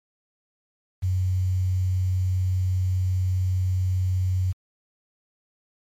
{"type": "tone with quantisation", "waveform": "sine", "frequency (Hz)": 92.5, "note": "F#2", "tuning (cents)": 0, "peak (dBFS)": -20, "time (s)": [1.02, 4.53], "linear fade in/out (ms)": 20, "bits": 8, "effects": ["MP3 64 kbps"]}